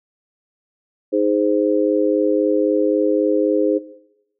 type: chord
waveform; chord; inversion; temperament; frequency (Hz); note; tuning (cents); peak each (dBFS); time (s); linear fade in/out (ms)
sine; Ab major; second; just; 311.5 / 415.3 / 519.1; Eb4 / Ab4 / C5; +2 / 0 / -14; -19; 1.12-3.79; 20
effects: noise-tail reverb RT60 0.9 s tail -18 dB re dry